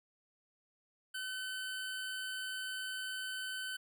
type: tone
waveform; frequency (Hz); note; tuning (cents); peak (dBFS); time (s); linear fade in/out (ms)
25% pulse; 1521; F#6; +47; -35; 1.14-3.77; 10
effects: none